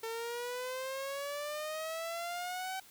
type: exponential sweep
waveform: sawtooth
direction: up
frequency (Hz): 448.2 to 766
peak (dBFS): -33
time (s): 0.03-2.8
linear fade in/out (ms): 5
effects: white hiss -58 dBFS RMS until 2.9 s